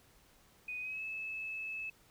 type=tone with pitch glide; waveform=sine; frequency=2489 to 2604 Hz; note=D#7 to E7; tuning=0 to -22 cents; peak=-38 dBFS; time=0.68-1.9 s; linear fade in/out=5 ms; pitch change=+78 cents; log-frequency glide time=0.8-1.03 s; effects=pink hiss -65 dBFS RMS until 2.1 s

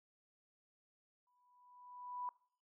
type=tone with exponential growth; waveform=sine; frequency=987.8 Hz; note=B5; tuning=in tune; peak=-38 dBFS; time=1.27-2.29 s; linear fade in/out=1 ms; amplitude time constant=220 ms; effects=noise-tail reverb RT60 0.5 s tail -21 dB re dry

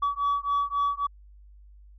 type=beating tone pair; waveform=sine; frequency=1138 / 1141.7 Hz; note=C#6 / D6; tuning=+45 / -49 cents; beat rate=3.7 Hz; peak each=-25 / -25 dBFS; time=0.02-1.07 s; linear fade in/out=10 ms; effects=tanh soft clip ceiling -20 dBFS + added 50 Hz sine -48 dBFS peak until 1.98 s

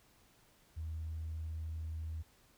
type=tone; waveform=sine; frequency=79.9 Hz; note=D#2; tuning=47 cents sharp; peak=-37 dBFS; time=0.76-2.23 s; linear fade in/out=20 ms; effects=tanh soft clip ceiling -34 dBFS + pink hiss -67 dBFS RMS until 2.57 s

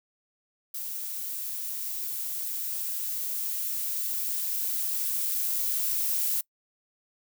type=noise with level ramp; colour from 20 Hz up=violet; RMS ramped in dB=-35 to -27 dBFS; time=0.74-6.41 s; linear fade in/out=5 ms; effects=noise-tail reverb RT60 0.1 s tail -24 dB re dry

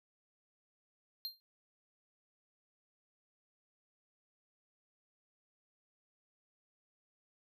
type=tone with exponential decay; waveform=square; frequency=4186 Hz; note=C8; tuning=in tune; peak=-35 dBFS; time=1.25-1.4 s; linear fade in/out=0 ms; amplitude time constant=31 ms; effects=none

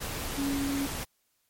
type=tone in noise; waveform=sine; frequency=278 Hz; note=C#4; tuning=5 cents sharp; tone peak=-28 dBFS; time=0.37-0.87 s; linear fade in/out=20 ms; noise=pink; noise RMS=-35 dBFS; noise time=0-1.05 s; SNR=+4 dB; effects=white hiss -73 dBFS RMS until 1.49 s + MP3 64 kbps

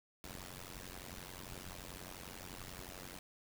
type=noise with amplitude modulation; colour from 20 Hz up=pink; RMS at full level=-45 dBFS; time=0.24-3.19 s; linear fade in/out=0 ms; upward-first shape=sine; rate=91.4 Hz; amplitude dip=100%; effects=none

